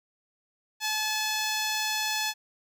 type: tone with notch filter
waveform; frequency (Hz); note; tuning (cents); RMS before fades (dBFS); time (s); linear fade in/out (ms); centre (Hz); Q
5% pulse; 861; A5; -38; -29; 0.8-2.34; 50; 9500; 0.99
effects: none